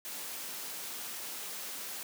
white noise, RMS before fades -41 dBFS, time 0.05-2.03 s, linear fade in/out 0 ms, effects high-pass 200 Hz 12 dB/octave

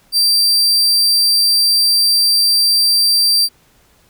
40% pulse tone, 4699 Hz, D8, in tune, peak -9 dBFS, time 0.12-3.49 s, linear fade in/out 50 ms, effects pink hiss -53 dBFS RMS until 4.09 s

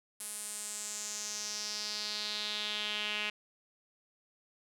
sawtooth tone with band-pass filter sweep, 210 Hz, G#3, 19 cents sharp, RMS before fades -38 dBFS, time 0.2-3.3 s, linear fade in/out 5 ms, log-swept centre 10000 to 2700 Hz, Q 3.7, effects none

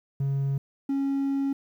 triangle tone pair in turn, 137.9 / 275.2 Hz, C#3 / C#4, -9 / -12 cents, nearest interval octave, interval 1197 cents, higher second, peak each -21 dBFS, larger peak neither, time 0.2-0.58 / 0.89-1.53 s, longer second, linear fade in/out 5 ms, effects tanh soft clip ceiling -17 dBFS + 10-bit

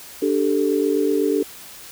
sine chord, D suspended fourth, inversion none, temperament equal, 293.7 / 392 / 440 Hz, D4 / G4 / A4, 0 / 0 / 0 cents, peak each -21 dBFS, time 0.22-1.43 s, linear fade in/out 5 ms, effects white hiss -40 dBFS RMS until 1.91 s

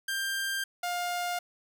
sawtooth tone pair in turn, 1587 / 706.9 Hz, G6 / F5, +21 / +21 cents, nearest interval octave + major second, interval 1400 cents, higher first, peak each -26 dBFS, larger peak neither, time 0.08-0.64 / 0.83-1.39 s, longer neither, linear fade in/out 5 ms, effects none

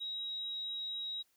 sine tone, 3826 Hz, A#7, 44 cents sharp, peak -37 dBFS, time 0-1.23 s, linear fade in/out 20 ms, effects white hiss -74 dBFS RMS until 1.36 s

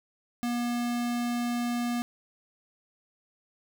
square tone, 240 Hz, B3, 49 cents flat, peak -28 dBFS, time 0.43-2.02 s, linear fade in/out 0 ms, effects none

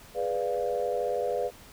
sine chord, G# diminished seventh, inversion none, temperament equal, 415.3 / 493.9 / 587.3 / 698.5 Hz, G#4 / B4 / D5 / F5, 0 / 0 / 0 / 0 cents, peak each -33 / -29 / -32 / -33 dBFS, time 0.14-1.51 s, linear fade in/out 50 ms, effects tanh soft clip ceiling -16 dBFS + pink hiss -51 dBFS RMS until 1.72 s

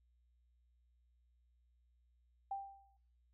sine tone with exponential decay, 788 Hz, G5, 9 cents sharp, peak -36 dBFS, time 2.51-2.97 s, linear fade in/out 5 ms, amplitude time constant 100 ms, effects noise-tail reverb RT60 0.5 s tail -24 dB re dry + added 60 Hz sine -70 dBFS peak until 3.33 s

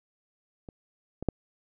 clicks, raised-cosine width 2 ms, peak -29 / -22 / -11 dBFS, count 3, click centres 0.688 / 1.226 / 1.287 s, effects none

